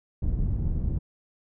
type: low-pass noise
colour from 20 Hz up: pink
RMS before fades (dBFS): -26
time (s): 0.22-0.99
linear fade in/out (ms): 10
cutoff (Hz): 140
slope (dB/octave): 12
effects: none